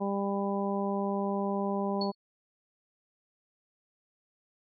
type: harmonic tone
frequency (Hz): 198.9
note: G3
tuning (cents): +25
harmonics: 1 / 2 / 3 / 4 / 5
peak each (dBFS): -31 / -34 / -36 / -37 / -38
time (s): 0-2.12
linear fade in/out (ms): 20
type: tone with exponential decay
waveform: sine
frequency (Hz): 4387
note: C#8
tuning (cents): -19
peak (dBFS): -30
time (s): 2.01-2.15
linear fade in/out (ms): 5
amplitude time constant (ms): 30
effects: none